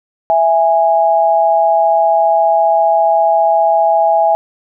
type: tone pair together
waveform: sine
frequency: 661 / 826.2 Hz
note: E5 / G#5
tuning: +5 / -9 cents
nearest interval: major third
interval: 386 cents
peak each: -11 dBFS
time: 0.3-4.35 s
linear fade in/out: 0 ms
effects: none